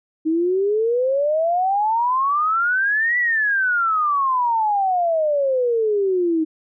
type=exponential two-way sweep; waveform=sine; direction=up then down; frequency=311.1 to 1975.5 to 311.1 Hz; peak=-16 dBFS; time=0.25-6.45 s; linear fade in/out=20 ms; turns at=3.18 s; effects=none